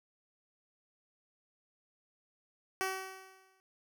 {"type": "tone with exponential decay", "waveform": "10% pulse", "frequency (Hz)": 380, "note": "F#4", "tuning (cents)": 46, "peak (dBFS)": -22, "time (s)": [2.81, 3.6], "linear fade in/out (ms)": 0, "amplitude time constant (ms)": 170, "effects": []}